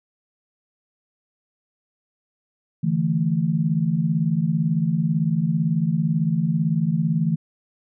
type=chord; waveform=sine; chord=D suspended second; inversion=none; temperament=equal; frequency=146.83 / 164.81 / 220 Hz; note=D3 / E3 / A3; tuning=0 / 0 / 0 cents; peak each=-25 / -20 / -25 dBFS; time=2.83-7.36 s; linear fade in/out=10 ms; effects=none